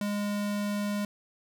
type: tone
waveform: square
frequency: 205.4 Hz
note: G#3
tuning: 19 cents flat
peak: -29 dBFS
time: 0.01-1.05 s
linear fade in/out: 2 ms
effects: none